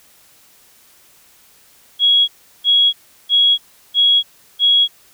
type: tone bursts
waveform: sine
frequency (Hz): 3322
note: G#7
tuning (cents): 0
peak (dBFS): -9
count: 5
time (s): 1.99-4.88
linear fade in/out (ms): 50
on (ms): 290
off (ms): 360
effects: white hiss -50 dBFS RMS until 5.13 s